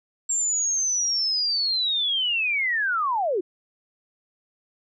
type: linear sweep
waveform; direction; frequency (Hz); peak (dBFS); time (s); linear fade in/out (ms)
sine; down; 7459 to 329.6; -21; 0.29-3.41; 10
effects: none